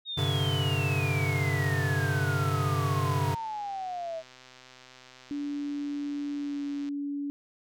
sine exponential sweep, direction down, 3749 to 636 Hz, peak -32 dBFS, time 0.05-4.23 s, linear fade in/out 50 ms
square chord, G suspended fourth, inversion none, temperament equal, 98 / 130.81 / 146.83 Hz, G2 / C3 / D3, 0 / 0 / 0 cents, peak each -31 dBFS, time 0.17-3.35 s, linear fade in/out 10 ms
click train, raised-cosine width 0.2 ms, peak -33 dBFS, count 523, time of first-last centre 2.81-6.888 s, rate 128 Hz
sine tone with pitch glide, 288.2 to 285.2 Hz, D4 to C#4, -33 to +49 cents, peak -30 dBFS, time 5.31-7.3 s, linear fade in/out 0 ms, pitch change -18 cents, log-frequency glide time 6.36-6.63 s
effects none

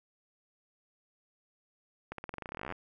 accelerating click train, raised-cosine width 0.5 ms, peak -24 dBFS, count 22, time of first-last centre 2.12-2.723 s, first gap 63 ms, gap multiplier 0.91, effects none

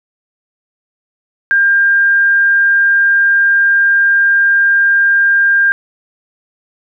sine tone, 1600 Hz, G6, 35 cents sharp, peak -7 dBFS, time 1.51-5.72 s, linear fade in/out 0 ms, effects none

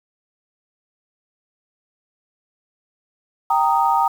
sine chord, Eb major, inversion first, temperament equal with one note detuned, 784 / 928 / 1244.5 Hz, G5 / Bb5 / Eb6, 0 / -8 / 0 cents, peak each -19 / -17 / -21 dBFS, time 3.5-4.08 s, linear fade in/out 5 ms, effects 7-bit

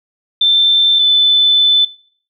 sine tone pair in turn, 3555 / 3514 Hz, A7 / A7, +17 / -3 cents, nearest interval unison, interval 20 cents, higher first, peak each -8 dBFS, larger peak neither, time 0.41-0.99 / 0.99-1.85 s, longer second, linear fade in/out 5 ms, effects noise-tail reverb RT60 0.6 s tail -21 dB re dry

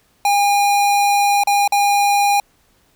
square tone with dropouts, 811 Hz, G#5, 41 cents flat, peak -13 dBFS, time 0.25-2.4 s, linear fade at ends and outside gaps 2 ms, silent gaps 1.436-1.472 / 1.677-1.722 s, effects pink hiss -58 dBFS RMS until 2.95 s

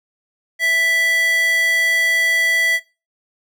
square tone with high-pass filter, 659.3 Hz, E5, in tune, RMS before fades -17 dBFS, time 0.59-2.8 s, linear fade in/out 50 ms, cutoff 1700 Hz, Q 7.2, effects noise-tail reverb RT60 0.3 s tail -20 dB re dry

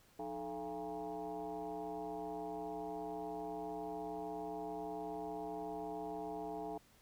sine tone with frequency modulation, 560 Hz, C#5, 18 cents sharp, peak -40 dBFS, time 0.19-6.78 s, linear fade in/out 5 ms, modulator 127 Hz, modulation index 2.4, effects pink hiss -67 dBFS RMS until 7.01 s

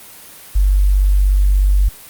sine tone, 48.33 Hz, G1, 24 cents flat, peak -9 dBFS, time 0.55-1.89 s, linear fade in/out 10 ms, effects white hiss -38 dBFS RMS until 2.09 s + Opus 32 kbps

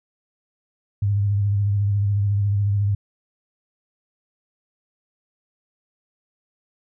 sine tone with vibrato, 101.3 Hz, G#2, 43 cents flat, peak -17 dBFS, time 1.02-2.95 s, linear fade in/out 5 ms, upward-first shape sine, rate 14 Hz, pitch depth 38 cents each way, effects none

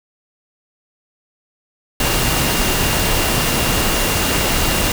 sine tone in noise, 2794 Hz, F7, in tune, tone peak -27 dBFS, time 2-4.92 s, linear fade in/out 2 ms, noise pink, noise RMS -17 dBFS, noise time 2-4.92 s, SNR -13 dB, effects none

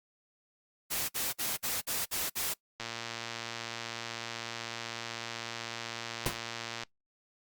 white noise bursts, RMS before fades -33 dBFS, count 7, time 0.9-2.542 s, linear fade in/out 20 ms, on 190 ms, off 52 ms
click train, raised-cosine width 0.2 ms, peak -20 dBFS, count 469, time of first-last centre 2.8-6.834 s, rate 116 Hz
pink noise with exponential decay, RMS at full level -26 dBFS, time 6.26-6.39 s, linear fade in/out 1 ms, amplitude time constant 27 ms
effects noise-tail reverb RT60 0.1 s tail -21 dB re dry + Opus 48 kbps

